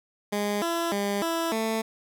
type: tone with pitch steps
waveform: 15% pulse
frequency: 205.7 / 337 / 201.7 / 331.5 / 222.3 Hz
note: G#3 / E4 / G3 / E4 / A3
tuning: -16 / +38 / +50 / +10 / +18 cents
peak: -19 dBFS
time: 0.32-1.82 s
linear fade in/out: 10 ms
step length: 300 ms
effects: none